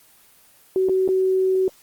sine tone with dropouts, 376.7 Hz, F#4, 31 cents sharp, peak -16 dBFS, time 0.76-1.68 s, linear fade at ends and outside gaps 1 ms, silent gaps 0.887-0.894 / 1.078-1.088 s, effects white hiss -53 dBFS RMS until 1.82 s + Opus 24 kbps

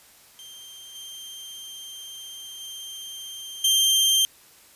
sawtooth tone with level steps, 3158 Hz, G7, 12 cents sharp, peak -38 / -34 / -32 / -14 dBFS, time 0.39-4.25 s, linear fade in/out 0 ms, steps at 0.95 / 2.6 / 3.64 s, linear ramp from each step 5 ms, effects white hiss -53 dBFS RMS until 4.75 s + resampled to 32000 Hz

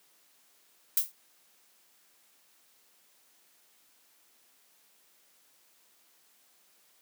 violet noise with exponential decay, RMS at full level -20 dBFS, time 0.97-1.12 s, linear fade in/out 5 ms, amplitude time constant 32 ms, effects white hiss -65 dBFS RMS until 7.01 s + high-pass 200 Hz 12 dB/octave

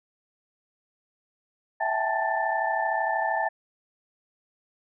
sine tone cluster, 657 / 774 / 852 / 885 / 1771 Hz, E5 / G5 / G#5 / A5 / A6, -6 / -22 / +44 / +10 / +11 cents, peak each -30 dBFS, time 1.8-3.49 s, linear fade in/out 10 ms, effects none

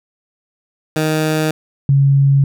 15% pulse / sine tone pair in turn, 155.9 / 138.6 Hz, D#3 / C#3, +4 / 0 cents, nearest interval major second, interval 204 cents, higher first, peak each -8 dBFS, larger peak neither, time 0.96-1.51 / 1.89-2.44 s, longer neither, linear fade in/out 2 ms, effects none

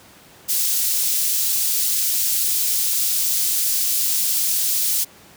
white high-pass noise, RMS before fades -20 dBFS, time 0.48-5.05 s, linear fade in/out 20 ms, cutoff 4600 Hz, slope 12 dB/octave, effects pink hiss -47 dBFS RMS until 5.36 s + high-pass 100 Hz 12 dB/octave

